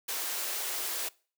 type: high-pass noise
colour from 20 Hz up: white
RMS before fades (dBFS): -34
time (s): 0.08-1.09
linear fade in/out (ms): 10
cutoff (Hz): 330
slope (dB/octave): 48
effects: noise-tail reverb RT60 0.4 s tail -23 dB re dry